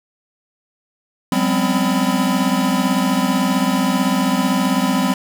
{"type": "tone cluster", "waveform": "square", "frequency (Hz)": [183.4, 201.6, 255, 270.6, 999], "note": ["F#3", "G3", "C4", "C#4", "B5"], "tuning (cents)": [-15, 49, -44, -42, 20], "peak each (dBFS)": [-22, -22, -20, -25, -26], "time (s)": [1.32, 5.14], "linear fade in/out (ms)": 2, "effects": []}